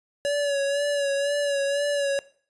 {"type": "tone with vibrato", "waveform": "square", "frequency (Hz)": 567, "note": "C#5", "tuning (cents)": 39, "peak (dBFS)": -23, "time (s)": [0.25, 2.19], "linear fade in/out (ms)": 0, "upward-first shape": "sine", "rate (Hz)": 2, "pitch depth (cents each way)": 37, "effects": ["noise-tail reverb RT60 0.5 s tail -20 dB re dry", "resampled to 24000 Hz"]}